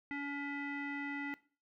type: tone with low-pass filter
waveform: square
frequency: 283.9 Hz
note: C#4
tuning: 41 cents sharp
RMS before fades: -40 dBFS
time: 0.11-1.34 s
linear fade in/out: 0 ms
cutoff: 2100 Hz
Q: 6.9
effects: noise-tail reverb RT60 0.4 s tail -20 dB re dry